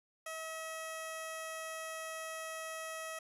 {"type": "tone with low-pass filter", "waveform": "15% pulse", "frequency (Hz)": 642, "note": "E5", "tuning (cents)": -46, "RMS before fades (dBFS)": -43, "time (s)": [0.26, 3.19], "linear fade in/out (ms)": 5, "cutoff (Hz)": 11000, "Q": 1.8, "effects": ["11-bit"]}